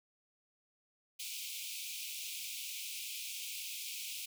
pink high-pass noise, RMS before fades -43 dBFS, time 1.19-4.26 s, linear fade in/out 10 ms, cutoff 2300 Hz, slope 96 dB/octave, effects none

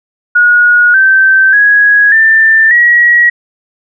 sine tone with pitch steps, 1448 / 1551.9 / 1663.3 / 1782.7 / 1910.6 Hz, F#6 / G6 / G#6 / A6 / A#6, -38 / -18 / +2 / +22 / +42 cents, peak -3 dBFS, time 0.35-3.3 s, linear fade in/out 10 ms, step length 590 ms, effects none

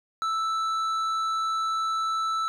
sine tone with tanh clipping, 1318.5 Hz, E6, in tune, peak -26 dBFS, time 0.22-2.48 s, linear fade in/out 0 ms, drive 9 dB, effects none

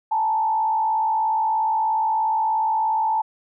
sine tone with frequency modulation, 880 Hz, A5, in tune, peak -18 dBFS, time 0.11-3.22 s, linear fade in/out 10 ms, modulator 56.9 Hz, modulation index 0.61, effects none

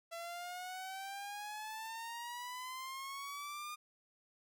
sawtooth exponential sweep, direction up, 669 to 1219 Hz, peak -39 dBFS, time 0.11-3.76 s, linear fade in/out 20 ms, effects none

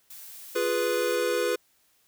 blue noise, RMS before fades -44 dBFS, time 0.1-1.16 s, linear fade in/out 5 ms
square chord, F diminished, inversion none, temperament equal, 349.2 / 415.3 / 493.9 Hz, F4 / Ab4 / Cb5, 0 / 0 / 0 cents, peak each -32 / -30 / -27 dBFS, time 0.55-1.56 s, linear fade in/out 10 ms
effects white hiss -66 dBFS RMS until 2.07 s

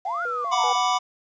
sine linear two-way sweep, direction up then down, 712 to 1452 to 712 Hz, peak -25 dBFS, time 0.05-0.76 s, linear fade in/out 5 ms, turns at 0.23 s
triangle tone with vibrato, 580 Hz, D5, 22 cents flat, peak -30 dBFS, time 0.06-0.73 s, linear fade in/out 2 ms, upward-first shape square, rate 2.6 Hz, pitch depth 300 cents each way
square chord, B minor, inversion second, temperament equal, 740 / 987.8 / 1174.7 Hz, F#5 / B5 / D6, 0 / 0 / 0 cents, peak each -25 dBFS, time 0.51-0.99 s, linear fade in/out 20 ms
effects resampled to 16000 Hz + 9-bit

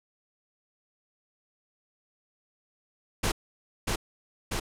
pink noise with echo, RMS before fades -26 dBFS, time 3.23-3.32 s, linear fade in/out 10 ms, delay 640 ms, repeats 2, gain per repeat -2 dB, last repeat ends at 4.6 s, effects low-pass 11000 Hz 12 dB/octave

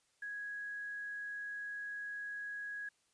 sine tone with quantisation, 1661.2 Hz, G#6, in tune, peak -40 dBFS, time 0.22-2.89 s, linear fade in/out 5 ms, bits 11, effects white hiss -75 dBFS RMS until 3.13 s + resampled to 22050 Hz

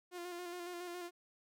sawtooth tone with vibrato, 352.2 Hz, F4, 15 cents sharp, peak -39 dBFS, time 0.11-1.11 s, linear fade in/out 50 ms, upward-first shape square, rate 7.2 Hz, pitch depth 28 cents each way, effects none

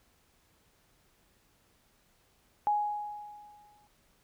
sine tone with exponential decay, 833 Hz, G#5, 5 cents sharp, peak -23 dBFS, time 2.67-3.87 s, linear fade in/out 0 ms, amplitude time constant 260 ms, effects pink hiss -68 dBFS RMS until 4.23 s

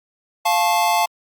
square chord, F augmented, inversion none, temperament just, 698.5 / 873.1 / 1091.3 Hz, F5 / A5 / C#6, 0 / -14 / -27 cents, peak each -20 / -19 / -25 dBFS, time 0.45-1.06 s, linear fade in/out 10 ms, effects Opus 48 kbps

